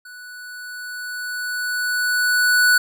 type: tone with level ramp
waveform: square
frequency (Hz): 1480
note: F#6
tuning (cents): 0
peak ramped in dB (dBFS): -38 to -12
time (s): 0.05-2.78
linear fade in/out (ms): 5
effects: none